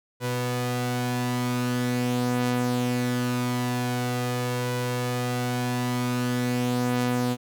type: tone pair together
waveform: sawtooth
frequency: 123.34 / 246.9 Hz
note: B2 / B3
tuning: -2 / 0 cents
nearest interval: octave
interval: 1202 cents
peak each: -23 dBFS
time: 0.2-7.37 s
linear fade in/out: 50 ms
effects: none